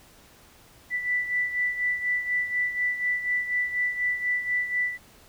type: beating tone pair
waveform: sine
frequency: 1975.5 / 1979.6 Hz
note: B6 / B6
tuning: 0 / +4 cents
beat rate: 4.1 Hz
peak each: -25 / -31 dBFS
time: 0.9-4.98 s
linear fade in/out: 50 ms
effects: pink hiss -54 dBFS RMS until 5.28 s